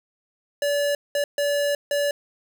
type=tone bursts at uneven times; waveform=square; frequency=575 Hz; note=D5; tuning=37 cents flat; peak=-21 dBFS; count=4; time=0.62-0.95 / 1.15-1.24 / 1.38-1.75 / 1.91-2.11 s; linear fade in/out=2 ms; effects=none